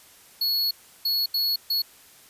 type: tone bursts at uneven times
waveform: square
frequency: 4363 Hz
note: C#8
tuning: 28 cents flat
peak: -22 dBFS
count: 4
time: 0.41-0.71 / 1.05-1.26 / 1.34-1.56 / 1.7-1.82 s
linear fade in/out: 5 ms
effects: white hiss -52 dBFS RMS until 2.29 s + resampled to 32000 Hz